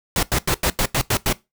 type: noise bursts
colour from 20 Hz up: pink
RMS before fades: -19 dBFS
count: 8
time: 0.16-1.328 s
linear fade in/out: 2 ms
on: 69 ms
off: 88 ms
effects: noise-tail reverb RT60 0.2 s tail -19 dB re dry